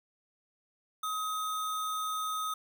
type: tone with sample-and-hold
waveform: sine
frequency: 1265 Hz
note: D#6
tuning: 28 cents sharp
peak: -31 dBFS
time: 1.03-2.54 s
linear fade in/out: 5 ms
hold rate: 4900 Hz
effects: none